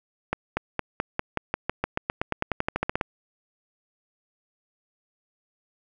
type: accelerating click train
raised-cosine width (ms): 0.5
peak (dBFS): -9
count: 22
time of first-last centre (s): 0.33-3.012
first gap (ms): 240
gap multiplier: 0.93
effects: none